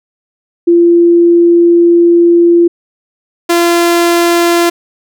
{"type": "tone pair in turn", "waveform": ["sine", "sawtooth"], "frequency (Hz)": [342.9, 342.9], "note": ["F4", "F4"], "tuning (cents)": [-32, -32], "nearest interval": "unison", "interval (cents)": 0, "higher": "neither", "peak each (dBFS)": -3, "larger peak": "neither", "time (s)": [[0.67, 2.68], [3.49, 4.7]], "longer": "first", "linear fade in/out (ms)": 10, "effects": []}